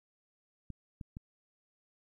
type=clicks; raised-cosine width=5 ms; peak=-30 dBFS; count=3; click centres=0.703 / 1.012 / 1.169 s; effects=12-bit